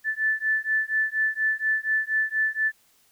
sine beating tone pair, 1751 / 1755.2 Hz, A6 / A6, -9 / -5 cents, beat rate 4.2 Hz, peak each -25 dBFS, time 0.04-2.72 s, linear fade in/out 50 ms, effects white hiss -62 dBFS RMS until 3.11 s

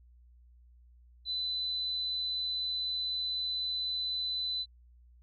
sine tone, 4008 Hz, B7, 25 cents sharp, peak -31 dBFS, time 1.25-4.66 s, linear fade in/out 50 ms, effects added 60 Hz sine -56 dBFS peak until 5.22 s

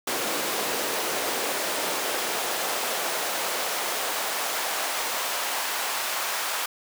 pink noise with high-pass filter sweep, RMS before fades -28 dBFS, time 0.07-6.66 s, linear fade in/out 5 ms, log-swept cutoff 380 to 900 Hz, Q 1.1, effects none

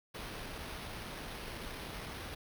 pink noise with sample-and-hold, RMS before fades -44 dBFS, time 0.14-2.35 s, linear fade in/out 10 ms, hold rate 7350 Hz, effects none

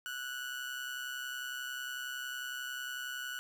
30% pulse tone with amplitude modulation, 1474 Hz, F#6, 7 cents flat, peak -33 dBFS, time 0.06-3.39 s, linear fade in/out 0 ms, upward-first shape sine, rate 131 Hz, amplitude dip 55%, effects none

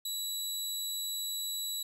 20% pulse tone, 3926 Hz, B7, 11 cents flat, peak -28 dBFS, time 0.05-1.83 s, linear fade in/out 5 ms, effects none

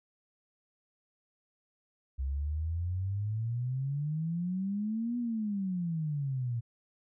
sine exponential two-way sweep, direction up then down, 65.1 to 244.5 to 114.9 Hz, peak -30 dBFS, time 2.18-6.61 s, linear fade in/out 20 ms, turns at 5.18 s, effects none

